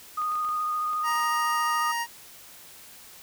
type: tone with vibrato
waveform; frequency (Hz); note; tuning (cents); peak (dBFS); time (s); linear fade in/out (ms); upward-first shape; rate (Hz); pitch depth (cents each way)
sine; 1234; D#6; -15; -25; 0.17-1.92; 10; sine; 14; 15
type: clicks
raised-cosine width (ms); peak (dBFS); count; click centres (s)
0.3; -30; 10; 0.218 / 0.319 / 0.355 / 0.448 / 0.489 / 0.933 / 1.119 / 1.156 / 1.198 / 1.235
type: tone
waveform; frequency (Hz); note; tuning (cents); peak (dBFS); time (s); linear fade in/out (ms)
25% pulse; 938; A#5; +11; -23; 1.03-2.07; 50
effects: white hiss -48 dBFS RMS until 3.22 s